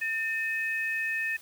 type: tone pair together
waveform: sine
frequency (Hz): 1800 / 2546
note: A6 / D#7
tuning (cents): +39 / +39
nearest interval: tritone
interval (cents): 600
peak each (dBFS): -29 / -32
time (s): 0.01-1.37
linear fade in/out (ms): 10
effects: white hiss -52 dBFS RMS until 1.41 s